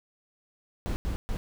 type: noise bursts at uneven times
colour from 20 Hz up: brown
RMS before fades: -30 dBFS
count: 3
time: 0.86-0.96 / 1.05-1.16 / 1.29-1.37 s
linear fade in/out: 0 ms
effects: none